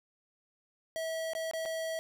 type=tone with dropouts; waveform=square; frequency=648 Hz; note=E5; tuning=30 cents flat; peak=-34 dBFS; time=0.96-1.99 s; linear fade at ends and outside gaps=0 ms; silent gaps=1.334-1.351 / 1.512-1.535 / 1.653-1.658 s; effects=none